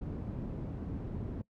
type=low-pass noise; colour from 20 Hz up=white; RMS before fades=-39 dBFS; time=0.01-1.42 s; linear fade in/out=10 ms; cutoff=200 Hz; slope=12 dB/octave; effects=noise-tail reverb RT60 0.1 s tail -21 dB re dry